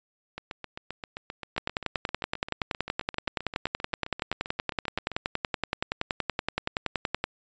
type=two click trains; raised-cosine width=0.3 ms; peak=-10 / -20 dBFS; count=61 / 37; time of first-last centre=1.58-7.24 / 0.38-5.117 s; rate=10.6 / 7.6 Hz; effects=resampled to 16000 Hz